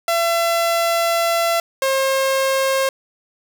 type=tone pair in turn; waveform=sawtooth; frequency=675 / 535.7 Hz; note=E5 / C5; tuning=+41 / +41 cents; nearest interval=major third; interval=400 cents; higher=first; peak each=-12 dBFS; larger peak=neither; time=0.08-1.6 / 1.82-2.89 s; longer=first; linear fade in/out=2 ms; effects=none